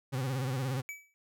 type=tone with vibrato; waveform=40% pulse; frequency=130.81 Hz; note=C3; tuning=in tune; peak=-30 dBFS; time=0.12-0.82 s; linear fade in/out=20 ms; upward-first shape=sine; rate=17 Hz; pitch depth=99 cents each way
type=tone with exponential decay; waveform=square; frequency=2292 Hz; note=D7; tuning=43 cents flat; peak=-36 dBFS; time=0.89-1.14 s; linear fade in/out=0 ms; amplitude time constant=53 ms
effects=none